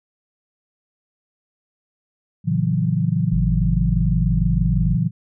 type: chord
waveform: sine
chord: F# dominant seventh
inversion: first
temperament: equal with one note detuned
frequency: 113.81 / 138.59 / 164.81 / 185 Hz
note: A#2 / C#3 / E3 / F#3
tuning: -41 / 0 / 0 / 0 cents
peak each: -23 / -23 / -20 / -24 dBFS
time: 2.44-5.11 s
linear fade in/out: 50 ms
type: tone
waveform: sine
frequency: 51.3 Hz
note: G#1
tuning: 21 cents flat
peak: -20 dBFS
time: 3.32-4.96 s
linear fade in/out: 10 ms
effects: none